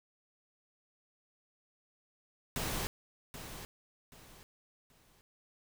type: noise with echo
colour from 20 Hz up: pink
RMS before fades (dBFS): -36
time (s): 2.56-2.87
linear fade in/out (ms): 0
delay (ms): 780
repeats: 3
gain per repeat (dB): -10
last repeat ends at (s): 5.21
effects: none